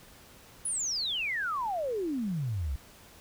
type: exponential sweep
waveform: sine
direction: down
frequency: 10550 to 61.4 Hz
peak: -29 dBFS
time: 0.65-2.76 s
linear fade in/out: 5 ms
effects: pink hiss -54 dBFS RMS until 3.2 s